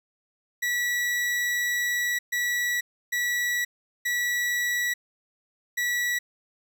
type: tone bursts at uneven times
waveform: 40% pulse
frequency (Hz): 1942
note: B6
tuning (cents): -30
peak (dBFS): -23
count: 5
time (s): 0.62-2.19 / 2.32-2.81 / 3.12-3.65 / 4.05-4.94 / 5.77-6.19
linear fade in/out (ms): 10
effects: 10-bit